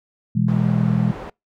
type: chord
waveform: sine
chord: E major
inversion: second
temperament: just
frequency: 123.61 / 164.81 / 206 Hz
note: B2 / E3 / G#3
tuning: +2 / 0 / -14 cents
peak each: -20 dBFS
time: 0.35-1.12 s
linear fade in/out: 10 ms
type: low-pass noise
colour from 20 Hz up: white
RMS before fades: -34 dBFS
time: 0.48-1.3 s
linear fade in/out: 5 ms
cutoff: 830 Hz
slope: 12 dB/octave
effects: noise-tail reverb RT60 0.2 s tail -26 dB re dry